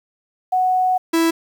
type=tone pair in turn; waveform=sine / 45% pulse; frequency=740 / 329.6 Hz; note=F#5 / E4; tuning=0 / 0 cents; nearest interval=octave + major second; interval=1400 cents; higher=first; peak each=-14 dBFS; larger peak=neither; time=0.52-0.98 / 1.13-1.31 s; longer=first; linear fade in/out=10 ms; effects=8-bit